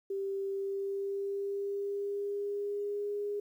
sine tone with pitch glide, 392 to 410.3 Hz, G4 to G#4, 0 to -21 cents, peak -32 dBFS, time 0.1-3.4 s, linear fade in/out 5 ms, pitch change +79 cents, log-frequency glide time 0.51-3.09 s, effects 11-bit

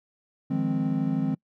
triangle chord, F minor seventh, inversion third, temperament equal, 155.56 / 174.61 / 207.7 / 261.6 Hz, Eb3 / F3 / Ab3 / C4, 0 / 0 / 0 / 0 cents, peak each -27 / -29 / -28 / -25 dBFS, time 0.5-1.35 s, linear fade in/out 10 ms, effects noise-tail reverb RT60 0.1 s tail -26 dB re dry

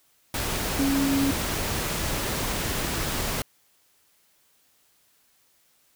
sine tone in noise, 275.5 Hz, C#4, 11 cents flat, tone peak -21 dBFS, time 0.79-1.31 s, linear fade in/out 2 ms, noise pink, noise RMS -28 dBFS, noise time 0.34-3.42 s, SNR +4 dB, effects white hiss -64 dBFS RMS until 5.95 s

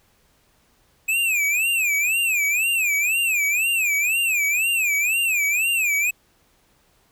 square tone with vibrato, 2516 Hz, D#7, 19 cents sharp, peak -19 dBFS, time 1.08-6.11 s, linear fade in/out 10 ms, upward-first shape sine, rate 2 Hz, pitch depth 180 cents each way, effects pink hiss -61 dBFS RMS until 7.11 s

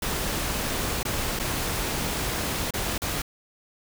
pink noise with dropouts, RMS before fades -28 dBFS, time 0.02-3.22 s, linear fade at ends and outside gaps 5 ms, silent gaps 1.031-1.051 / 1.392-1.396 / 2.708-2.737 / 2.98-3.018 s, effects none

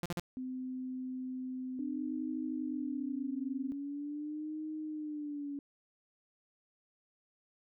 sawtooth tone bursts, 173.7 Hz, F3, 9 cents flat, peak -30 dBFS, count 3, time 0.03-0.196 s, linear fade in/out 0 ms, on 26 ms, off 44 ms
sine tone, 256.7 Hz, C4, 33 cents flat, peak -37 dBFS, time 0.37-3.72 s, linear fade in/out 0 ms
sine tone with vibrato, 293.7 Hz, D4, in tune, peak -37 dBFS, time 1.79-5.59 s, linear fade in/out 2 ms, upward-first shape sine, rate 0.43 Hz, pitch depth 95 cents each way
effects none

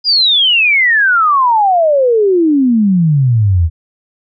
sine exponential sweep, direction down, 4988 to 78 Hz, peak -7 dBFS, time 0.04-3.7 s, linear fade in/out 50 ms, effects none

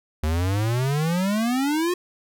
square exponential sweep, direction up, 74.9 to 365.1 Hz, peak -21 dBFS, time 0.23-1.94 s, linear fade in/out 5 ms, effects none

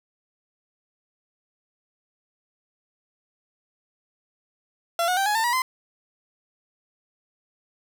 30% pulse tone with pitch steps, 680 / 728.8 / 781.1 / 837.2 / 897.3 / 961.7 / 1030.7 Hz, F5 / F#5 / G5 / G#5 / A5 / B5 / C6, -46 / -26 / -6 / +14 / +34 / -46 / -26 cents, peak -18 dBFS, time 4.99-5.62 s, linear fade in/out 2 ms, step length 90 ms, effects none

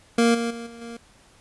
25% pulse tone with level steps, 233.1 Hz, A#3, in tune, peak -12 / -20 / -29 / -36 / -31 dBFS, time 0.18-0.97 s, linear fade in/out 5 ms, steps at 0.34 / 0.5 / 0.66 / 0.81 s, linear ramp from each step 10 ms, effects pink hiss -55 dBFS RMS until 1.4 s + resampled to 24000 Hz

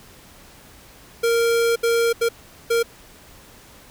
square tone bursts at uneven times, 464.7 Hz, A#4, 5 cents flat, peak -17 dBFS, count 4, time 1.23-1.76 / 1.83-2.13 / 2.21-2.29 / 2.7-2.83 s, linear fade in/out 10 ms, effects pink hiss -47 dBFS RMS until 3.9 s

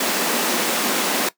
pink high-pass noise, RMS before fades -21 dBFS, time 0-1.29 s, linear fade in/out 5 ms, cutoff 200 Hz, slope 48 dB/octave, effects noise-tail reverb RT60 0.1 s tail -17 dB re dry

